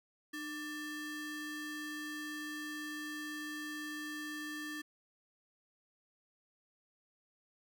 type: ring-modulated tone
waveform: square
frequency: 737 Hz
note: F#5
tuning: 7 cents flat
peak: -38 dBFS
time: 0.33-4.82 s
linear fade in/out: 10 ms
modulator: 1040 Hz
effects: none